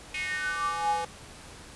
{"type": "tone with high-pass filter sweep", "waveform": "square", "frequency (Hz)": 167.5, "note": "E3", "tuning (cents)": 28, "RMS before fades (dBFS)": -30, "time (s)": [0.14, 1.05], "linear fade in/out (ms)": 5, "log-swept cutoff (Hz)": [2400, 670], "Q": 8.5, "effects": ["pink hiss -47 dBFS RMS until 1.75 s", "resampled to 24000 Hz"]}